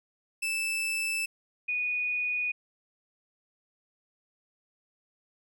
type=tone pair in turn; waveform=40% pulse / sine; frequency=2637 / 2469 Hz; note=E7 / D#7; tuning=0 / -14 cents; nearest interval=minor second; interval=114 cents; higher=first; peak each=-27 dBFS; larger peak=neither; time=0.42-1.26 / 1.68-2.52 s; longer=neither; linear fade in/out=10 ms; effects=none